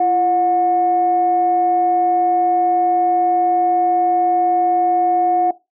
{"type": "tone pair together", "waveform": "sine", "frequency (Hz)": [341.4, 725.4], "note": ["F4", "F#5"], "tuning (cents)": [-39, -34], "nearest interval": "octave + minor second", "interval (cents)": 1305, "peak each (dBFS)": [-21, -12], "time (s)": [0, 5.51], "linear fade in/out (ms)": 5, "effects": ["noise-tail reverb RT60 0.2 s tail -17 dB re dry", "tanh soft clip ceiling -6 dBFS"]}